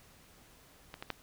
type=clicks; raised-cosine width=0.3 ms; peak=-27 / -24 / -18 dBFS; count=3; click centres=0.941 / 1.025 / 1.103 s; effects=pink hiss -60 dBFS RMS until 1.22 s